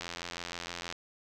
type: click train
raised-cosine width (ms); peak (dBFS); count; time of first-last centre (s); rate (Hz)
0.2; -20; 80; 0.01-0.925; 86.3
effects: none